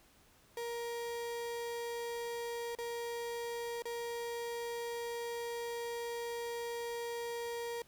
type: tone with dropouts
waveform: 35% pulse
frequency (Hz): 470.3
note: A#4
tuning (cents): +15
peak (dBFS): -36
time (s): 0.57-7.82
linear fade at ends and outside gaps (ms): 2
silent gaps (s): 2.751-2.786 / 3.822-3.854
effects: pink hiss -65 dBFS RMS until 7.87 s